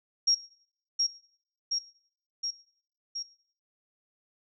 sine tone with echo, 5588 Hz, F8, in tune, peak -20 dBFS, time 0.27-0.35 s, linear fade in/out 10 ms, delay 720 ms, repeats 4, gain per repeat -3 dB, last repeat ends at 3.23 s, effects noise-tail reverb RT60 0.6 s tail -19 dB re dry

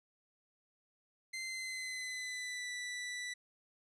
sawtooth tone with pitch glide, 2075 to 1972.2 Hz, C7 to B6, -15 to -3 cents, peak -36 dBFS, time 1.33-3.34 s, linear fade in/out 10 ms, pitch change -88 cents, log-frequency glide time 1.45-2.71 s, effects resampled to 22050 Hz

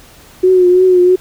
sine tone with vibrato, 365 Hz, F#4, 24 cents flat, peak -5 dBFS, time 0.43-1.16 s, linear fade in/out 10 ms, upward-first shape triangle, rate 3 Hz, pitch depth 47 cents each way, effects pink hiss -41 dBFS RMS until 1.2 s

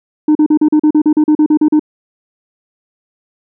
sine tone bursts, 304.4 Hz, D#4, 38 cents flat, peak -3 dBFS, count 14, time 0.28-1.795 s, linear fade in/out 5 ms, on 72 ms, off 39 ms, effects tanh soft clip ceiling -5 dBFS

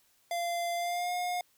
square tone with pitch glide, 690 to 715.2 Hz, F5 to F5, -21 to +41 cents, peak -31 dBFS, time 0.31-1.41 s, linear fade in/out 2 ms, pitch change +62 cents, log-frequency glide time 0.75-1.13 s, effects white hiss -68 dBFS RMS until 1.57 s

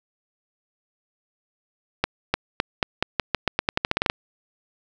accelerating click train, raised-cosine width 0.3 ms, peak -3 dBFS, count 17, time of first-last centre 2.04-4.099 s, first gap 300 ms, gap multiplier 0.87, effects none

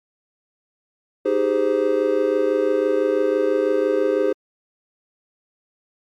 triangle chord, Ab major seventh, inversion second, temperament just, 311.5 / 389.3 / 415.3 / 519.1 Hz, Eb4 / G4 / Ab4 / C5, +2 / -12 / 0 / -14 cents, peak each -23 / -21 / -19 / -19 dBFS, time 1.25-4.33 s, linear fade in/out 10 ms, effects MP3 96 kbps

